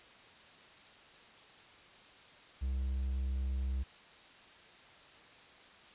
triangle tone with quantisation, 65.6 Hz, C2, 5 cents sharp, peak -30 dBFS, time 2.61-3.84 s, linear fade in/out 20 ms, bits 10, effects white hiss -57 dBFS RMS until 5.94 s + resampled to 8000 Hz

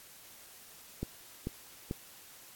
click train, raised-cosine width 3 ms, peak -21 dBFS, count 3, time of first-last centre 1.03-1.911 s, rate 2.27 Hz, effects white hiss -54 dBFS RMS until 2.55 s + AAC 64 kbps

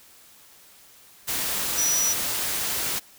sine tone in noise, 5870 Hz, F#8, 15 cents flat, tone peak -21 dBFS, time 1.77-2.14 s, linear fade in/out 20 ms, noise white, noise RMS -27 dBFS, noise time 1.27-3 s, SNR +3 dB, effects white hiss -52 dBFS RMS until 3.18 s

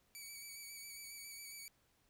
10% pulse tone with vibrato, 2277 Hz, C#7, 46 cents sharp, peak -40 dBFS, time 0.15-1.68 s, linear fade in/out 0 ms, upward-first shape square, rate 7.3 Hz, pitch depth 24 cents each way, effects pink hiss -75 dBFS RMS until 2.09 s

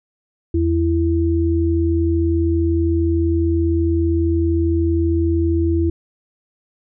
sine tone pair together, 82.41 / 333.4 Hz, E2 / E4, 0 / +20 cents, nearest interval 2 octaves, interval 2420 cents, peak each -17 dBFS, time 0.54-5.9 s, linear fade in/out 5 ms, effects none

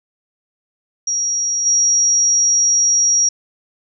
sine tone with level steps, 5680 Hz, F8, 28 cents sharp, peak -16 / -11 dBFS, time 1.07-3.29 s, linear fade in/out 5 ms, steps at 1.65 s, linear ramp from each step 20 ms, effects none

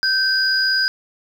sine tone pair together, 1549 / 4918 Hz, G6 / D#8, -21 / -21 cents, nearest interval octave + minor sixth, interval 2000 cents, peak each -18 dBFS, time 0.03-0.88 s, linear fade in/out 0 ms, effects 7-bit

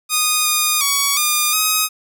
5% pulse tone with pitch steps, 1236 / 1226 / 1124 / 1210 / 1261 Hz, D#6 / D#6 / C#6 / D#6 / D#6, -12 / -26 / +24 / -49 / +23 cents, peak -3 dBFS, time 0.09-1.89 s, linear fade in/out 50 ms, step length 360 ms, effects none

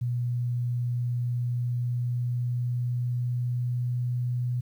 sine tone with pitch glide, 121.6 to 123.16 Hz, B2 to B2, -26 to -4 cents, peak -25 dBFS, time 0.01-4.61 s, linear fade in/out 10 ms, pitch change +22 cents, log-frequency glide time 1.31-4.5 s, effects 10-bit

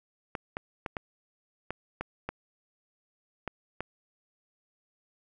clicks, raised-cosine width 0.5 ms, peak -18 dBFS, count 9, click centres 0.352 / 0.569 / 0.862 / 0.968 / 1.706 / 2.01 / 2.29 / 3.477 / 3.806 s, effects none

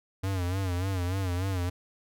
square tone with vibrato, 92.5 Hz, F#2, in tune, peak -28 dBFS, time 0.23-1.7 s, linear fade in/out 10 ms, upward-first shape sine, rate 3.4 Hz, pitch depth 95 cents each way, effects none

